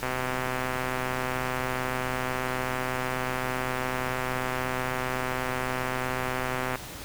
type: click train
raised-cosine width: 0.5 ms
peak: -14 dBFS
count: 862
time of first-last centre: 0.03-6.757 s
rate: 128 Hz
effects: pink hiss -40 dBFS RMS until 7.04 s